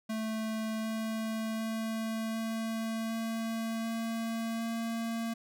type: tone with pitch steps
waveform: square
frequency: 220 / 221.4 / 222.8 / 224.2 / 225.7 / 227.1 / 228.5 Hz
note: A3 / A3 / A3 / A3 / A3 / A#3 / A#3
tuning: 0 / +11 / +22 / +33 / +44 / -45 / -34 cents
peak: -33 dBFS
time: 0.09-5.34 s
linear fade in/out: 10 ms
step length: 750 ms
effects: none

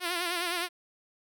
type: tone with vibrato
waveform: 5% pulse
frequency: 349.6 Hz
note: F4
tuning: 2 cents sharp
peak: -18 dBFS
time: 0-0.69 s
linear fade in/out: 50 ms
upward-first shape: sine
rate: 9.7 Hz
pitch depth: 71 cents each way
effects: none

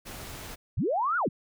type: noise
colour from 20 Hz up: pink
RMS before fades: -41 dBFS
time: 0.05-0.56 s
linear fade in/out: 20 ms
type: linear two-way sweep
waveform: sine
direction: up then down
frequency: 56.2 to 1480 to 82.9 Hz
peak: -24 dBFS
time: 0.77-1.29 s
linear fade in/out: 10 ms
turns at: 1.17 s
effects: none

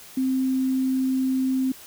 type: tone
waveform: sine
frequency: 261.6 Hz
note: C4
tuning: in tune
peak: -20 dBFS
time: 0.17-1.72 s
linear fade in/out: 5 ms
effects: white hiss -45 dBFS RMS until 1.86 s

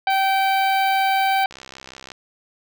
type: harmonic tone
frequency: 774 Hz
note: G5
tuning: 22 cents flat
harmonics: 1 / 2 / 3 / 4 / 5 / 6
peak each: -17 / -26 / -26 / -32 / -34 / -36 dBFS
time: 0.07-1.46 s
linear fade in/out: 2 ms
type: noise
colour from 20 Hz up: violet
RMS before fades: -36 dBFS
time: 0.1-1.44 s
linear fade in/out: 2 ms
type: click train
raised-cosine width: 0.2 ms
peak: -20 dBFS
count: 41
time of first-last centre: 1.51-2.118 s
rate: 65.8 Hz
effects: none

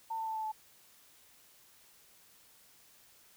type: tone with pitch steps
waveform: sine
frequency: 899 / 891.2 / 883.6 / 875.9 / 868.4 Hz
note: A5 / A5 / A5 / A5 / A5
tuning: +37 / +22 / +7 / -8 / -23 cents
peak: -34 dBFS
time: 0.1-0.52 s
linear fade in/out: 10 ms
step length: 84 ms
effects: white hiss -62 dBFS RMS until 3.36 s

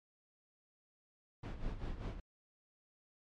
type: noise with tremolo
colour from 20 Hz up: brown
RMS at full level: -38 dBFS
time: 1.43-2.2 s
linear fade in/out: 5 ms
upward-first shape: sine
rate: 5.1 Hz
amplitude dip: 70%
effects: low-pass 4000 Hz 12 dB/octave + MP3 64 kbps

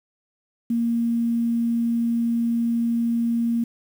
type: tone with quantisation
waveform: sine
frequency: 233.1 Hz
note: A#3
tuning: in tune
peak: -19 dBFS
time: 0.7-3.64 s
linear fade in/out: 5 ms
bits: 8
effects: none

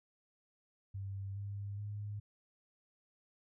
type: tone with pitch steps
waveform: sine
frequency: 98 / 100.7 / 103.47 Hz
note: G2 / G2 / G#2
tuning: 0 / +47 / -6 cents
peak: -39 dBFS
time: 0.94-2.2 s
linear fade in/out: 10 ms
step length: 420 ms
effects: none

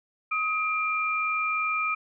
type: tone pair together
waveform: sine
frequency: 1263 / 2380 Hz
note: D#6 / D7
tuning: +26 / +22 cents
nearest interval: major seventh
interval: 1096 cents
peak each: -27 dBFS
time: 0.31-1.95 s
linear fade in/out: 10 ms
effects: none

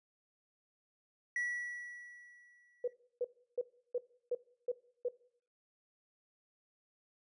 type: tone with exponential decay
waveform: triangle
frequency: 1941 Hz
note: B6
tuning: 31 cents flat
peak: -31 dBFS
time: 1.36-2.93 s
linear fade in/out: 2 ms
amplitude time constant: 340 ms
type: tone bursts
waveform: sine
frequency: 490.7 Hz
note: B4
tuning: 11 cents flat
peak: -31 dBFS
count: 7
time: 2.84-5.086 s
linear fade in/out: 5 ms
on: 38 ms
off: 330 ms
effects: noise-tail reverb RT60 0.6 s tail -20 dB re dry + resampled to 22050 Hz

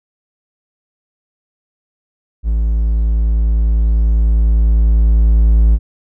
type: tone with level ramp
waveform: triangle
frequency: 55 Hz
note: A1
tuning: in tune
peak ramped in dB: -10 to -4 dBFS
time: 2.43-5.79 s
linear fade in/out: 50 ms
effects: none

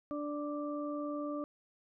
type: harmonic tone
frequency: 293.7 Hz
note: D4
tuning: in tune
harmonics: 1 / 2 / 4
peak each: -37 / -40 / -44 dBFS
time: 0.11-1.44 s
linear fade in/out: 0 ms
effects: none

